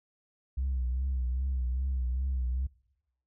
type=tone with vibrato; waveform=sine; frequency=64.1 Hz; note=C2; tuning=35 cents flat; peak=-26 dBFS; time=0.57-2.67 s; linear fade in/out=10 ms; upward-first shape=triangle; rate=2.5 Hz; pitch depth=90 cents each way; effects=noise-tail reverb RT60 0.9 s tail -24 dB re dry + tanh soft clip ceiling -25 dBFS